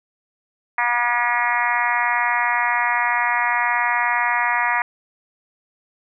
harmonic tone, 240.5 Hz, B3, 46 cents flat, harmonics 3 / 4 / 5 / 6 / 7 / 8 / 9 / 10, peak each -27 / -22 / -26 / -30 / -26 / -23 / -26 / -32 dBFS, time 0.78-4.82 s, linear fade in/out 2 ms, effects none

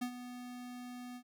square tone with ADSR envelope, 246.9 Hz, B3, in tune, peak -34 dBFS, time 0.01-1.23 s, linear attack 12 ms, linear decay 82 ms, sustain -11 dB, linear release 70 ms, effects none

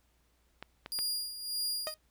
clicks, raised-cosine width 0.3 ms, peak -25 dBFS, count 3, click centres 0.626 / 0.861 / 0.989 s
sawtooth tone with tremolo, 4835 Hz, D8, 50 cents sharp, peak -28 dBFS, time 0.92-1.94 s, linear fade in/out 0 ms, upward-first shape sine, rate 1.7 Hz, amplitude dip 70%
sawtooth tone with exponential decay, 622.3 Hz, D#5, in tune, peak -28 dBFS, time 1.87-1.98 s, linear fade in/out 0 ms, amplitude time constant 22 ms
effects added 59 Hz sine -70 dBFS peak until 2.1 s + pink hiss -73 dBFS RMS until 2.1 s

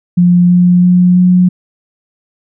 sine tone with pitch steps, 176.5 / 177.93 / 179.38 / 180.83 Hz, F3 / F3 / F3 / F#3, +19 / +33 / +47 / -39 cents, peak -4 dBFS, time 0.17-1.49 s, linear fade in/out 10 ms, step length 330 ms, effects none

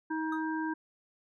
harmonic tone, 316.7 Hz, D#4, 31 cents sharp, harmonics 1 / 3 / 5, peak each -32 / -37 / -39 dBFS, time 0.1-0.74 s, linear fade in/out 10 ms
triangle tone with exponential decay, 1257 Hz, D#6, 17 cents sharp, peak -33 dBFS, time 0.32-0.46 s, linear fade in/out 5 ms, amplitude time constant 30 ms
effects none

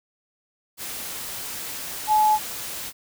sine tone in noise, 855 Hz, A5, 50 cents flat, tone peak -15 dBFS, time 2.07-2.39 s, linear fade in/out 50 ms, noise white, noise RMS -33 dBFS, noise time 0.77-2.93 s, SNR +15 dB, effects none

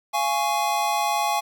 square chord, Db major, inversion first, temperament just, 693 / 831.5 / 1108.7 Hz, F5 / Ab5 / Db6, -14 / +2 / 0 cents, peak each -28 / -24 / -28 dBFS, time 0.13-1.41 s, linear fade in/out 20 ms, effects 9-bit

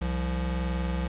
square tone pair together, 64.69 / 172.7 Hz, C2 / F3, -19 / -19 cents, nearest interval octave + perfect fourth, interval 1700 cents, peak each -29 / -32 dBFS, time 0.01-1.08 s, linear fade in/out 10 ms, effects resampled to 8000 Hz + 10-bit

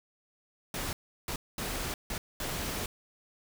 pink noise bursts at uneven times, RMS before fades -35 dBFS, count 5, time 0.74-0.93 / 1.28-1.36 / 1.58-1.94 / 2.1-2.18 / 2.4-2.86 s, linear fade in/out 2 ms, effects none

